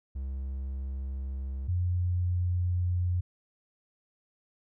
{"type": "tone pair in turn", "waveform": ["triangle", "sine"], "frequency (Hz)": [66.8, 89.17], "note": ["C2", "F2"], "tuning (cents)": [36, 37], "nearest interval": "perfect fourth", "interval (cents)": 501, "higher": "second", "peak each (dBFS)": [-30, -25], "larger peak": "second", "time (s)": [[0.15, 1.68], [1.68, 3.21]], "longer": "neither", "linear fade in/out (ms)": 10, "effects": []}